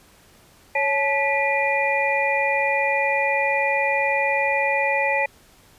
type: tone cluster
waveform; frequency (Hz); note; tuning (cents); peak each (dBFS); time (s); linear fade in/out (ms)
sine; 554 / 864 / 1967 / 2415; C#5 / A5 / B6 / D7; -1 / -32 / -7 / +48; -24; 0.75-5.26; 5
effects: pink hiss -53 dBFS RMS until 5.78 s + resampled to 32000 Hz